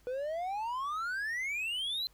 triangle exponential sweep, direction up, 486.8 to 4131 Hz, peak -31 dBFS, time 0.07-2.07 s, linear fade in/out 0 ms, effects added 50 Hz sine -64 dBFS peak until 2.13 s + pink hiss -67 dBFS RMS until 2.13 s

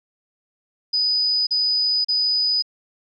sine tone bursts, 4978 Hz, D#8, in tune, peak -17 dBFS, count 3, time 0.93-2.624 s, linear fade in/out 10 ms, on 540 ms, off 37 ms, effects none

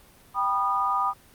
sine chord, G augmented, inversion none, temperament just, 784 / 980 / 1225 Hz, G5 / B5 / D#6, 0 / -14 / -27 cents, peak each -29 / -27 / -24 dBFS, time 0.34-1.14 s, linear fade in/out 50 ms, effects pink hiss -54 dBFS RMS until 1.34 s + Opus 32 kbps

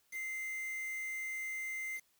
triangle tone with quantisation, 2081 Hz, C7, 10 cents flat, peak -36 dBFS, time 0.11-2.01 s, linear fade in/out 50 ms, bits 8, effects white hiss -73 dBFS RMS until 2.19 s

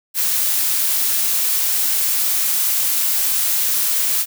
blue noise, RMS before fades -18 dBFS, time 0.14-4.26 s, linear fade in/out 50 ms, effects none

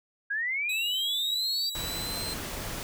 sine linear sweep, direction up, 1600 to 4699 Hz, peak -27 dBFS, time 0.3-1.7 s, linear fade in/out 10 ms
sawtooth tone with pitch glide, 3883 to 4112 Hz, B7 to C8, -30 to -31 cents, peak -31 dBFS, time 0.69-2.34 s, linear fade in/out 5 ms, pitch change +99 cents, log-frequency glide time 1.7-2.22 s
pink noise, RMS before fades -36 dBFS, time 1.75-2.83 s, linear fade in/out 0 ms
effects none

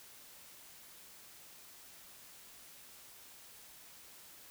silence, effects white hiss -56 dBFS RMS until 4.5 s

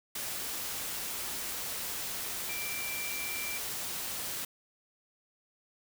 sine tone in noise, 2349 Hz, D7, in tune, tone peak -38 dBFS, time 2.49-3.58 s, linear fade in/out 5 ms, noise white, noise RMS -37 dBFS, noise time 0.15-4.45 s, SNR -4 dB, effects none

